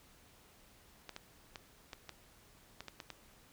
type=clicks; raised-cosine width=0.2 ms; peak=-27 dBFS; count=9; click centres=1.093 / 1.164 / 1.558 / 1.932 / 2.093 / 2.806 / 2.883 / 3.002 / 3.103 s; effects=pink hiss -63 dBFS RMS until 3.52 s